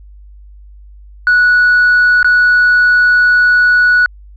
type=tone with dropouts; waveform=sine; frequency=1470 Hz; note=F#6; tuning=12 cents flat; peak=-4 dBFS; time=1.27-4.06 s; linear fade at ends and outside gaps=1 ms; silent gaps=2.229-2.245 s; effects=tanh soft clip ceiling -4 dBFS + added 50 Hz sine -34 dBFS peak until 4.36 s